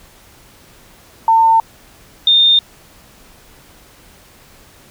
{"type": "tone pair in turn", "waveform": "sine", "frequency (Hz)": [902, 3635], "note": ["A5", "A#7"], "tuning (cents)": [43, -44], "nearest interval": "2 octaves", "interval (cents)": 2413, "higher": "second", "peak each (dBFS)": -7, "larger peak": "neither", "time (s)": [[1.28, 1.6], [2.27, 2.59]], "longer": "neither", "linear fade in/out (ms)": 2, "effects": ["pink hiss -45 dBFS RMS until 4.9 s"]}